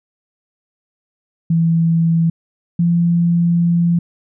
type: tone pair in turn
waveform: sine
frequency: 165.4 / 171.04 Hz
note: E3 / F3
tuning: +6 / -36 cents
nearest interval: minor second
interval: 58 cents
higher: second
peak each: -11 dBFS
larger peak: neither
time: 1.5-2.3 / 2.79-3.99 s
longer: second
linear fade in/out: 5 ms
effects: none